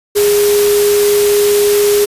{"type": "tone in noise", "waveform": "sine", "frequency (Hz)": 411.5, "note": "G#4", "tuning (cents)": -16, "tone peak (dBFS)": -8, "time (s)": [0.15, 2.06], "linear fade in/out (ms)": 20, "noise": "white", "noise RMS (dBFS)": -18, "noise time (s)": [0.15, 2.06], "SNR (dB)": 7, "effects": ["resampled to 32000 Hz"]}